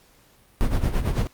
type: noise with tremolo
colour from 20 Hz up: brown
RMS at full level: -19 dBFS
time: 0.61-1.27 s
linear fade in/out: 0 ms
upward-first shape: sine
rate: 9 Hz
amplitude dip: 70%
effects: pink hiss -57 dBFS RMS until 1.33 s + Opus 48 kbps